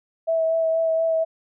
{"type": "tone with vibrato", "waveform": "sine", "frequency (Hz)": 651, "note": "E5", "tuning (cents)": -22, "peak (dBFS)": -18, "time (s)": [0.27, 1.25], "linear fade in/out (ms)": 20, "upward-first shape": "sine", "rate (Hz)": 4.2, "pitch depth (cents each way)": 15, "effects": []}